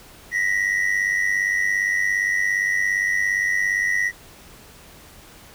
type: tone pair together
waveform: triangle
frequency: 1878.1 / 1975.5 Hz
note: A#6 / B6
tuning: +12 / 0 cents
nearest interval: minor second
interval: 88 cents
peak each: -20 dBFS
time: 0.31-4.12 s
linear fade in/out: 50 ms
effects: pink hiss -46 dBFS RMS until 5.54 s